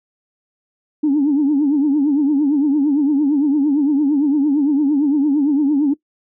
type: tone with vibrato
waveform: sine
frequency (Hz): 288.3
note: D4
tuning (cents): -32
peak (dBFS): -11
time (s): 1.03-5.94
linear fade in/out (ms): 10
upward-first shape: triangle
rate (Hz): 8.8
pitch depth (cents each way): 140
effects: noise-tail reverb RT60 0.1 s tail -20 dB re dry + tanh soft clip ceiling -8 dBFS